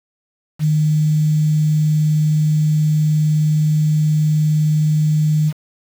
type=tone with quantisation; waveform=sine; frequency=153.2 Hz; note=D#3; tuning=27 cents flat; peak=-12 dBFS; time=0.59-5.53 s; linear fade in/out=50 ms; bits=6; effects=none